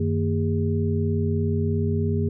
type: tone cluster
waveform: sine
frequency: 94.1 / 154.3 / 231.2 / 405.3 Hz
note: F#2 / D#3 / A#3 / G#4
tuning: +30 / -14 / -14 / -42 cents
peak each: -23 / -27 / -27 / -28 dBFS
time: 0-2.29 s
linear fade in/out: 5 ms
effects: none